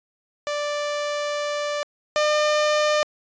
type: tone pair in turn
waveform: sawtooth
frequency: 587.3 / 602.4 Hz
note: D5 / D5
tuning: 0 / +44 cents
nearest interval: unison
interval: 44 cents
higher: second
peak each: -20 / -14 dBFS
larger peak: second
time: 0.47-1.83 / 2.16-3.03 s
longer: first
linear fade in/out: 0 ms
effects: resampled to 16000 Hz